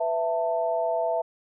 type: tone cluster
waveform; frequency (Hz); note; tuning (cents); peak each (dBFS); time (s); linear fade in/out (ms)
sine; 497.3 / 662 / 891; B4 / E5 / A5; +12 / +7 / +22; -31 / -24 / -31; 0-1.22; 10
effects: none